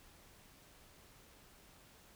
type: silence
effects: pink hiss -62 dBFS RMS until 2.15 s